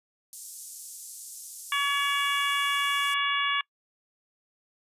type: band-pass noise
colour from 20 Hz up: pink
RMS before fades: -43 dBFS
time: 0.33-3.14 s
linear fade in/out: 0 ms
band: 6600 to 12000 Hz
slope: 24 dB/octave
type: harmonic tone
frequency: 566 Hz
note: C#5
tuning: 36 cents sharp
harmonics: 2 / 3 / 4 / 5 / 6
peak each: -28 / -30 / -31 / -32 / -33 dBFS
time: 1.72-3.61 s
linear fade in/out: 2 ms
effects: noise-tail reverb RT60 0.1 s tail -25 dB re dry + resampled to 32000 Hz